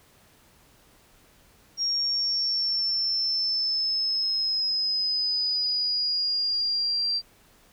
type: exponential sweep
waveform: sine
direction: down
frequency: 5588 to 4702 Hz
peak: -23 dBFS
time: 1.77-7.22 s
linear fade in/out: 50 ms
effects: pink hiss -58 dBFS RMS until 7.72 s